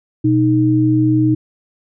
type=tone pair together; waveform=sine; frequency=123.47 / 311.1 Hz; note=B2 / D#4; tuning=0 / 0 cents; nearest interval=octave + major third; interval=1600 cents; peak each=-15 / -12 dBFS; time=0.24-1.35 s; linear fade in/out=10 ms; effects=none